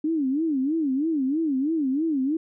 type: tone with vibrato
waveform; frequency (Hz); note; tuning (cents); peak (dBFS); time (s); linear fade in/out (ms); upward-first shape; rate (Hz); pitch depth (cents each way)
sine; 292.3; D4; -8; -21; 0.04-2.37; 5; sine; 3.1; 210
effects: none